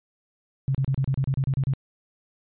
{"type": "tone bursts", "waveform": "sine", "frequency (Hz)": 134.9, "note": "C#3", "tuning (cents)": -47, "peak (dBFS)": -20, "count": 11, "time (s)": [0.68, 1.736], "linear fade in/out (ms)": 0, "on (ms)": 66, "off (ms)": 33, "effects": ["resampled to 8000 Hz"]}